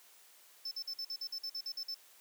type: tone bursts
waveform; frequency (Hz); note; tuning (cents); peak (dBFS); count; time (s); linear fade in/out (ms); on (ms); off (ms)
triangle; 5280; E8; +2; -36; 12; 0.65-1.945; 5; 63; 49
effects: white hiss -61 dBFS RMS until 2.2 s + high-pass 400 Hz 12 dB/octave